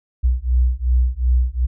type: beating tone pair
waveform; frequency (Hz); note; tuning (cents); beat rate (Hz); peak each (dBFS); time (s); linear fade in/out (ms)
sine; 60.7 / 63.4; B1 / B1; -29 / +46; 2.7; -17; 0.23-1.67; 20
effects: none